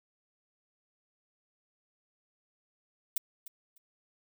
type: noise with echo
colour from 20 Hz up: violet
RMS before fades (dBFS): -29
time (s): 3.16-3.18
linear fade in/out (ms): 5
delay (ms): 300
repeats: 2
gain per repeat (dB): -15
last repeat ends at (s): 3.78
effects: none